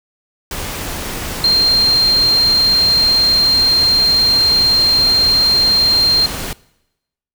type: tone in noise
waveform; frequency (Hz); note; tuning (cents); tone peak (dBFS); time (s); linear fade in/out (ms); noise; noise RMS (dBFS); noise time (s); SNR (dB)
sine; 4186; C8; 0; -9; 1.44-6.26; 2; pink; -24; 0.51-6.53; +12
effects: noise-tail reverb RT60 0.9 s tail -22 dB re dry